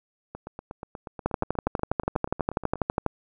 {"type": "two click trains", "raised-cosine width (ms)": 1, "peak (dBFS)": [-22, -9], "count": [21, 23], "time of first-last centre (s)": [[0.35, 2.757], [1.26, 3.063]], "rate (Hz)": [8.31, 12.2], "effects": []}